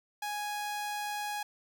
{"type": "tone", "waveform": "sawtooth", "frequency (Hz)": 830.6, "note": "G#5", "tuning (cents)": 0, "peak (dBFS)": -30, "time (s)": [0.22, 1.43], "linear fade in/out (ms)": 5, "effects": []}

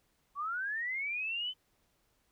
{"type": "linear sweep", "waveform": "sine", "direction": "up", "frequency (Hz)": [1100, 3072], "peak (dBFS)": -33, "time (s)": [0.35, 1.54], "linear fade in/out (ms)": 50, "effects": ["pink hiss -74 dBFS RMS until 2.31 s"]}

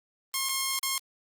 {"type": "tone with dropouts", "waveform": "5% pulse", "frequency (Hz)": 1072, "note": "C6", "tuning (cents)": 42, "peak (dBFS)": -15, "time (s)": [0.34, 0.98], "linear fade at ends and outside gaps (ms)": 1, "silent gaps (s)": [[0.488, 0.492], [0.79, 0.83]], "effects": ["Opus 24 kbps"]}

